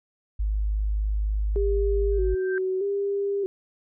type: tone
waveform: sine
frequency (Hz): 51.91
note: G#1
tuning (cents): 0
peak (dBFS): -22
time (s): 0.39-2.35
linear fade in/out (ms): 10
type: tone with vibrato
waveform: sine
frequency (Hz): 387.4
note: G4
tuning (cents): -20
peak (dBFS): -23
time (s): 1.56-3.46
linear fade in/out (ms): 0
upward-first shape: square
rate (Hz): 0.8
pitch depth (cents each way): 56
type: tone with exponential growth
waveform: sine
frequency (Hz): 1568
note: G6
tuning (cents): 0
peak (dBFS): -27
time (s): 2.12-2.58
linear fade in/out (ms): 1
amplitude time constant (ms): 100
effects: none